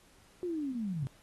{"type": "linear sweep", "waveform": "sine", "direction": "down", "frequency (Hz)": [366.2, 125.2], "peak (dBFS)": -32, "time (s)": [0.43, 1.07], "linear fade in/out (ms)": 0, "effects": ["pink hiss -63 dBFS RMS until 1.22 s", "AAC 32 kbps"]}